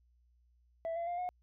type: tone with pitch steps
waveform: sine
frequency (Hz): 660 / 680.1 / 700.9 / 722.2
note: E5 / F5 / F5 / F#5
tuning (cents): +2 / -46 / +6 / -42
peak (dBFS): -32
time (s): 0.85-1.29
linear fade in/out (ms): 0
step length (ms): 110
effects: tanh soft clip ceiling -33 dBFS + added 60 Hz sine -66 dBFS peak until 1.42 s